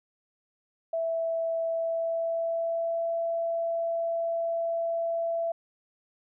sine tone with pitch glide, 659.3 to 668.9 Hz, E5 to E5, 0 to +25 cents, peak -26 dBFS, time 0.93-5.52 s, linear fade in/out 5 ms, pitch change +25 cents, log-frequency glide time 1.67-3.1 s, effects none

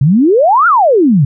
sine exponential two-way sweep, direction up then down, 126.9 to 1454 to 128 Hz, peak -5 dBFS, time 0.01-1.25 s, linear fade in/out 5 ms, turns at 0.67 s, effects none

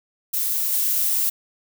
violet noise with level steps, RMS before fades -23 / -21 dBFS, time 0.33-1.3 s, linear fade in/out 10 ms, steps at 0.72 s, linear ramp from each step 2 ms, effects none

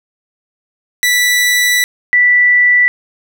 sawtooth / sine tone pair in turn, 1968 / 1968 Hz, B6 / B6, -7 / -7 cents, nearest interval unison, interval 0 cents, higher neither, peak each -6 dBFS, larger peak neither, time 1.03-1.84 / 2.13-2.88 s, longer first, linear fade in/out 0 ms, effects none

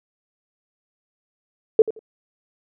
sine tone with echo, 440 Hz, A4, in tune, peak -7 dBFS, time 1.79-1.82 s, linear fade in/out 2 ms, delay 86 ms, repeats 2, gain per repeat -15 dB, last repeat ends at 1.992 s, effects none

